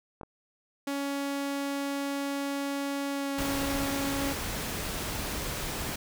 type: clicks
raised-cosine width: 1 ms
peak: -27 dBFS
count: 2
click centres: 0.212 / 0.233 s
type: tone with pitch glide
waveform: sawtooth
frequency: 280 to 277.3 Hz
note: C#4 to C#4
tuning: +18 to +1 cents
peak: -26 dBFS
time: 0.87-4.33 s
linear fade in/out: 5 ms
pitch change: -17 cents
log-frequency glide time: 3.11-3.34 s
type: noise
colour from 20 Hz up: pink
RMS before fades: -34 dBFS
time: 3.38-5.96 s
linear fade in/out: 5 ms
effects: none